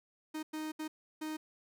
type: tone bursts at uneven times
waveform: 45% pulse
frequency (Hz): 310.5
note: D#4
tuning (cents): -3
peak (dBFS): -37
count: 4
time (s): 0.34-0.43 / 0.53-0.72 / 0.79-0.88 / 1.21-1.37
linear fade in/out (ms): 10
effects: none